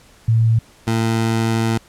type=tone pair in turn; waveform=sine / 20% pulse; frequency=113.2 / 113.2 Hz; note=A2 / A2; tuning=+50 / +50 cents; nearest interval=unison; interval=0 cents; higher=neither; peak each=-11 dBFS; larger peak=neither; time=0.28-0.59 / 0.87-1.78 s; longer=second; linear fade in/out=5 ms; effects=pink hiss -49 dBFS RMS until 1.88 s + low-pass 11000 Hz 12 dB/octave